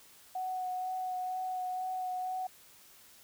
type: tone with vibrato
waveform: sine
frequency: 740 Hz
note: F#5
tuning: in tune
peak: -33 dBFS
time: 0.35-2.47 s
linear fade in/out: 5 ms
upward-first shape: sine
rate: 2.1 Hz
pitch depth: 13 cents each way
effects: white hiss -58 dBFS RMS until 3.23 s